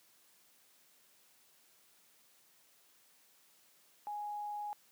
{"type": "tone", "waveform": "sine", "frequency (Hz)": 830.6, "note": "G#5", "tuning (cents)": 0, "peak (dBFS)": -38, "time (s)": [4.07, 4.73], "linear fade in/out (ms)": 0, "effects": ["white hiss -67 dBFS RMS until 4.91 s", "high-pass 150 Hz 12 dB/octave"]}